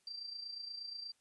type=tone with amplitude modulation; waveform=sine; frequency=4700 Hz; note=D8; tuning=1 cent sharp; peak=-40 dBFS; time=0.07-1.12 s; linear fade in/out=2 ms; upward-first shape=sine; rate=28.4 Hz; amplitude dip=60%; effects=white hiss -75 dBFS RMS until 1.2 s + resampled to 24000 Hz